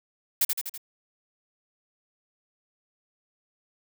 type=noise with echo; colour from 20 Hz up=blue; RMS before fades=-22 dBFS; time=0.41-0.45 s; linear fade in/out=5 ms; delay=82 ms; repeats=4; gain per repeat=-4 dB; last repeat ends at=0.778 s; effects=none